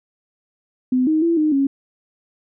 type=tone with pitch steps; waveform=sine; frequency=254.3 / 313 / 335.7 / 307.1 / 275 Hz; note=C4 / D#4 / E4 / D#4 / C#4; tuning=-49 / +10 / +32 / -23 / -14 cents; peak=-14 dBFS; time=0.92-1.67 s; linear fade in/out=5 ms; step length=150 ms; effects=none